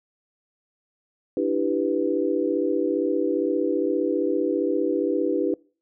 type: chord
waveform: sine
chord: E minor seventh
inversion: third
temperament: equal with one note detuned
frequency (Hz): 294.5 / 329.6 / 392 / 493.9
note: D4 / E4 / G4 / B4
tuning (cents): +5 / 0 / 0 / 0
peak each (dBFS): -26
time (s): 1.37-5.54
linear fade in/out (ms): 2
effects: noise-tail reverb RT60 0.4 s tail -25 dB re dry